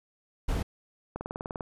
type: noise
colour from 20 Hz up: brown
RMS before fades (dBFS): -28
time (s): 0.48-0.63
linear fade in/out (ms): 10
type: click train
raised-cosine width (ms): 1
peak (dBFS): -20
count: 10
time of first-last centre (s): 1.16-1.608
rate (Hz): 20.1
effects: resampled to 32000 Hz